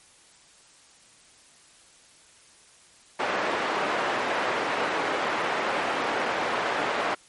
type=band-pass noise; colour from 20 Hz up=pink; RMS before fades=-27 dBFS; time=3.19-7.15 s; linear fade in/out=10 ms; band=470 to 2000 Hz; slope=12 dB/octave; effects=white hiss -55 dBFS RMS until 7.28 s + MP3 48 kbps